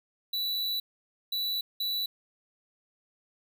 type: tone bursts at uneven times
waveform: square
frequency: 3951 Hz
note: B7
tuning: in tune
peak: -29 dBFS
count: 3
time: 0.33-0.8 / 1.32-1.61 / 1.8-2.06 s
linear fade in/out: 5 ms
effects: none